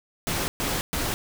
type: noise bursts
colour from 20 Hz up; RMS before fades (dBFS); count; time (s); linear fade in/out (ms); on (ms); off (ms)
pink; -27; 3; 0.27-1.14; 0; 210; 120
effects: none